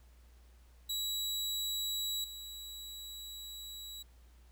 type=tone with level steps; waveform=sawtooth; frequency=3900 Hz; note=B7; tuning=23 cents flat; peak=-31 / -41 dBFS; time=0.89-4.03 s; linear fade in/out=10 ms; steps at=2.24 s; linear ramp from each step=2 ms; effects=added 60 Hz sine -57 dBFS peak until 4.51 s + pink hiss -69 dBFS RMS until 4.51 s